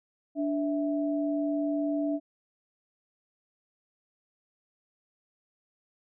sine tone pair together, 292 / 655.5 Hz, D4 / E5, -10 / -10 cents, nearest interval octave + major second, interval 1400 cents, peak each -27 / -32 dBFS, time 0.35-2.2 s, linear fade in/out 50 ms, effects none

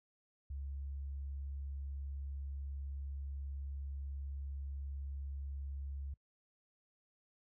sine tone, 69.3 Hz, C#2, in tune, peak -40 dBFS, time 0.5-6.14 s, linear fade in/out 5 ms, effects noise-tail reverb RT60 0.1 s tail -24 dB re dry

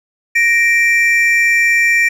triangle tone pair together, 1864.7 / 2349 Hz, A#6 / D7, 0 / 0 cents, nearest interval major third, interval 400 cents, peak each -11 / -10 dBFS, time 0.35-2.09 s, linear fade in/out 10 ms, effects none

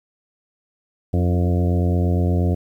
harmonic tone with a mistuned harmonic, 88.5 Hz, F2, 23 cents sharp, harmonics 1 / 2 / 3 / 4 / 5 / 6 / 7 / 8, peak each -17 / -23 / -27 / -29 / -31 / -33 / -34 / -35 dBFS, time 1.13-2.55 s, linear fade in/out 10 ms, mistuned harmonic 4, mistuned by -35 cents, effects 9-bit

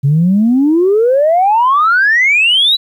sine exponential sweep, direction up, 134.1 to 4016 Hz, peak -6 dBFS, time 0.03-2.77 s, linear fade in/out 20 ms, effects tanh soft clip ceiling -3 dBFS + 8-bit

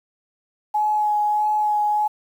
sine tone with vibrato, 843 Hz, G#5, 26 cents sharp, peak -17 dBFS, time 0.74-2.08 s, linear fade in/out 10 ms, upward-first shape sine, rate 1.6 Hz, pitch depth 12 cents each way, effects 8-bit

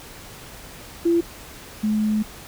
sine tone pair in turn, 339.4 / 213.8 Hz, F4 / A3, -49 / -49 cents, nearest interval minor sixth, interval 800 cents, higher first, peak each -15 / -18 dBFS, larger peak first, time 1.05-1.21 / 1.83-2.23 s, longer second, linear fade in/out 10 ms, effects pink hiss -41 dBFS RMS until 2.47 s

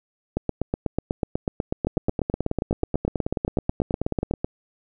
two click trains, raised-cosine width 2 ms, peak -9 / -10 dBFS, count 33 / 25, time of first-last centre 0.37-4.311 / 1.87-4.445 s, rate 8.12 / 9.32 Hz, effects none

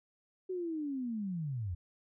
sine linear sweep, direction down, 377.8 to 80.5 Hz, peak -34 dBFS, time 0.49-1.75 s, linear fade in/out 10 ms, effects none

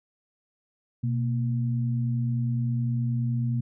sine tone pair together, 123.48 / 233.1 Hz, B2 / A#3, 0 / 0 cents, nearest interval major seventh, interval 1100 cents, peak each -24 / -31 dBFS, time 1.03-3.61 s, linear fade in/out 10 ms, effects none

